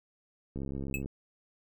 click train, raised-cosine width 3 ms, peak -25 dBFS, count 35, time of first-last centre 0.56-1.059 s, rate 68.1 Hz
square tone with exponential decay, 2593 Hz, E7, 29 cents flat, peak -27 dBFS, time 0.94-1.02 s, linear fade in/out 2 ms, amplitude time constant 17 ms
effects none

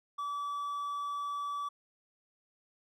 triangle tone, 1151 Hz, D6, 35 cents flat, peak -32 dBFS, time 0.18-1.69 s, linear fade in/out 10 ms, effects none

